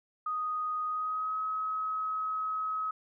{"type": "tone with pitch glide", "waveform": "sine", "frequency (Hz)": [1244.5, 1276.5], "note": ["D#6", "D#6"], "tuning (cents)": [0, 44], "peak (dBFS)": -30, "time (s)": [0.26, 2.91], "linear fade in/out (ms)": 5, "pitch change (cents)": 44, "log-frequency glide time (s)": [0.88, 1.37], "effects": []}